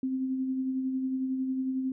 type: tone with tremolo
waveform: sine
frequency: 261.6 Hz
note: C4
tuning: in tune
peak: -26 dBFS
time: 0.03-1.92 s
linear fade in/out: 2 ms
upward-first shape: sine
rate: 11 Hz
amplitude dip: 35%
effects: none